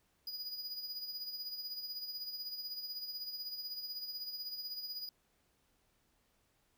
square tone with tremolo, 4920 Hz, D#8, 20 cents flat, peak -39 dBFS, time 0.27-5.09 s, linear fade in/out 2 ms, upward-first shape sine, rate 16 Hz, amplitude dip 55%, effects pink hiss -75 dBFS RMS until 6.77 s

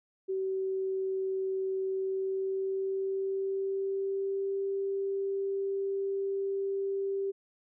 sine tone with pitch glide, 381.7 to 392.4 Hz, G4 to G4, -46 to +2 cents, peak -29 dBFS, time 0.28-7.32 s, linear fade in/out 20 ms, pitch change +48 cents, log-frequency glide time 1.84-4.6 s, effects none

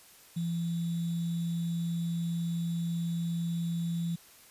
sine tone with sample-and-hold, 169.1 Hz, E3, 44 cents sharp, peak -29 dBFS, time 0.36-4.16 s, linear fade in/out 10 ms, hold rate 3675 Hz, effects white hiss -56 dBFS RMS until 4.5 s + resampled to 32000 Hz

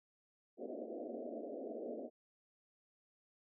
white band-pass noise, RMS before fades -45 dBFS, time 0.57-2.1 s, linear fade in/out 50 ms, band 220 to 670 Hz, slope 96 dB/octave, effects none

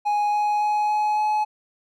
triangle tone with pitch steps, 830.6 / 835.4 / 840.3 / 845.1 / 850 Hz, G#5 / G#5 / G#5 / G#5 / G#5, 0 / +10 / +20 / +30 / +40 cents, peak -17 dBFS, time 0.05-1.45 s, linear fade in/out 20 ms, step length 280 ms, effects none

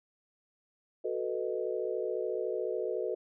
sine chord, B dominant seventh, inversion second, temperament equal, 370 / 440 / 493.9 / 622.3 Hz, F#4 / A4 / B4 / D#5, 0 / 0 / 0 / 0 cents, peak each -36 / -35 / -36 / -39 dBFS, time 1.04-3.15 s, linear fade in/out 10 ms, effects none

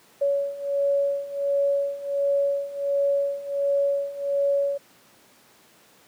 sine beating tone pair, 561 / 562.4 Hz, C#5 / C#5, +21 / +25 cents, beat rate 1.4 Hz, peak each -26 / -23 dBFS, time 0.21-4.78 s, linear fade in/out 10 ms, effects pink hiss -55 dBFS RMS until 6.07 s + high-pass 200 Hz 12 dB/octave

